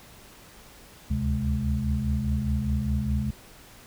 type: tone cluster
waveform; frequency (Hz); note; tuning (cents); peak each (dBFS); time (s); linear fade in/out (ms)
sine; 69.9 / 74.8 / 129.8 / 210.1; C#2 / D2 / C3 / G#3; +15 / +32 / -13 / +20; -29; 1.1-3.31; 10
effects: pink hiss -50 dBFS RMS until 3.86 s